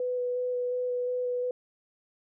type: tone with vibrato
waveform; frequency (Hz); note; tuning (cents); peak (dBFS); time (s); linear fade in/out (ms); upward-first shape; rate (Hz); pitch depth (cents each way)
sine; 495.9; B4; +7; -27; 0-1.51; 2; square; 2.8; 9
effects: none